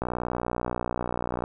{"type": "click train", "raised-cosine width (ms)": 1, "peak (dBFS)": -14, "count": 87, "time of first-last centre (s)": [0.02, 1.439], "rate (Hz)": 60.6, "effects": []}